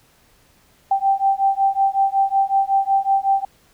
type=beating tone pair; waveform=sine; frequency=780 / 785.4 Hz; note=G5 / G5; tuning=-9 / +3 cents; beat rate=5.4 Hz; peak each=-18 dBFS; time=0.91-3.45 s; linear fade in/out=5 ms; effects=pink hiss -56 dBFS RMS until 3.73 s